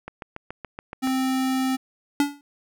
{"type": "click train", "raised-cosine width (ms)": 0.5, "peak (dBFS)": -19, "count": 8, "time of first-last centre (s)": [0.08, 1.073], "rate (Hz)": 7.05}
{"type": "tone", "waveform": "square", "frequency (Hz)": 261.6, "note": "C4", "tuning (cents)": 0, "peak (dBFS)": -22, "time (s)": [1.02, 1.77], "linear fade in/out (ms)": 20}
{"type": "tone with exponential decay", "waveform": "square", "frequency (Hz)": 286.3, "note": "D4", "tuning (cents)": -44, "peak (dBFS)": -15, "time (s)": [2.2, 2.41], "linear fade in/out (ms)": 1, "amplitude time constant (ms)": 44}
{"effects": []}